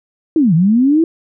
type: linear two-way sweep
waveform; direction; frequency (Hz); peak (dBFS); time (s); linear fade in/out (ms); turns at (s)
sine; down then up; 337.1 to 152.8 to 337.1; -8; 0.36-1.04; 2; 0.54
effects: none